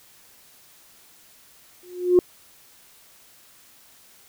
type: tone with exponential growth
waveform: sine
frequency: 358.7 Hz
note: F4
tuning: 46 cents sharp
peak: -8 dBFS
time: 1.83-2.19 s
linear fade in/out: 1 ms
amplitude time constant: 78 ms
effects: tanh soft clip ceiling -6 dBFS + white hiss -53 dBFS RMS until 4.28 s